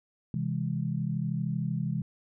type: chord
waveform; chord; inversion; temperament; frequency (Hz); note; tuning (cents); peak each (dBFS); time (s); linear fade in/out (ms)
sine; C augmented; none; just; 130.81 / 163.52 / 204.4; C3 / E3 / G#3; 0 / -14 / -27; -32 / -31 / -34; 0.34-2.02; 2
effects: none